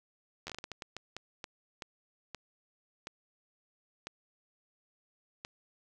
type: slowing click train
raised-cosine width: 0.2 ms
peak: -23 dBFS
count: 17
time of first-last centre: 0.47-5.449 s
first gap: 11 ms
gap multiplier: 1.38
effects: none